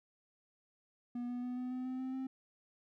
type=tone with pitch steps; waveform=triangle; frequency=242.5 / 245.3 / 248.2 / 251.1 / 254 / 256.9 / 259.9 / 262.9 Hz; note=B3 / B3 / B3 / B3 / B3 / C4 / C4 / C4; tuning=-31 / -12 / +9 / +29 / +49 / -32 / -11 / +8 cents; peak=-35 dBFS; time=1.15-2.27 s; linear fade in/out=5 ms; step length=140 ms; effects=none